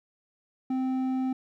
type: tone with hard clipping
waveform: sine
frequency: 260 Hz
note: C4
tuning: 11 cents flat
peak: -27 dBFS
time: 0.7-1.33 s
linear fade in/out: 5 ms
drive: 6 dB
effects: none